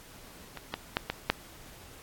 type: clicks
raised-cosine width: 0.3 ms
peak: -24 / -15 / -10 / -13 / -6 dBFS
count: 5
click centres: 0.573 / 0.74 / 0.969 / 1.1 / 1.3 s
effects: pink hiss -51 dBFS RMS until 2.02 s + AAC 64 kbps